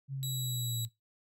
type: exponential sweep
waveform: sine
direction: down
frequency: 138 to 113.6 Hz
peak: -34 dBFS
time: 0.08-0.89 s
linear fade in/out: 50 ms
type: tone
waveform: 20% pulse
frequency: 3900 Hz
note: B7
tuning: 23 cents flat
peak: -31 dBFS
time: 0.23-0.85 s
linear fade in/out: 0 ms
effects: noise-tail reverb RT60 0.2 s tail -20 dB re dry